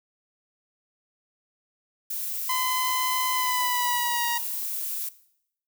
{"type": "noise", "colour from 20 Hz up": "violet", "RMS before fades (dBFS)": -31, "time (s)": [2.1, 5.09], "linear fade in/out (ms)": 5}
{"type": "tone with pitch glide", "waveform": "sawtooth", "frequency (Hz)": [1020, 946.2], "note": ["C6", "A#5"], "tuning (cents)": [-44, 26], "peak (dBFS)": -21, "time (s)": [2.49, 4.38], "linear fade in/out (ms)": 5, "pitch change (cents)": -130, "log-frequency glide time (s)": [3.32, 4.26]}
{"effects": ["noise-tail reverb RT60 0.7 s tail -17 dB re dry"]}